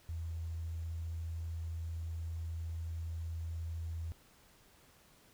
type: tone with quantisation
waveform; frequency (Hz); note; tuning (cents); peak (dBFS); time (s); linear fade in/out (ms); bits
sine; 82.41; E2; 0; -37; 0.09-4.12; 0; 11
effects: pink hiss -64 dBFS RMS until 5.33 s